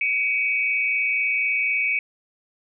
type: tone cluster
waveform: sine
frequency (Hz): 2264 / 2488 / 2608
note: C#7 / D#7 / E7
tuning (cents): +36 / -1 / -19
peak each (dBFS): -21 / -27 / -28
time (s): 0.01-1.99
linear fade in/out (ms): 2
effects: none